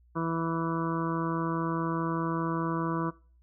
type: harmonic tone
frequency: 164.81 Hz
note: E3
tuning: in tune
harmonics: 1 / 2 / 3 / 4 / 6 / 7 / 8 / 9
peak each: -32 / -32 / -39 / -42 / -36 / -36 / -43 / -43 dBFS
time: 0.15-3.11 s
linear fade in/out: 20 ms
effects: noise-tail reverb RT60 0.4 s tail -22 dB re dry + added 60 Hz sine -58 dBFS peak until 3.42 s